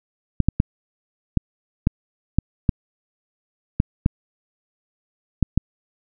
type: clicks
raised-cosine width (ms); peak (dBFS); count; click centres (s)
5; -3; 11; 0.403 / 0.486 / 0.601 / 1.373 / 1.871 / 2.386 / 2.692 / 3.801 / 4.061 / 5.427 / 5.576
effects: none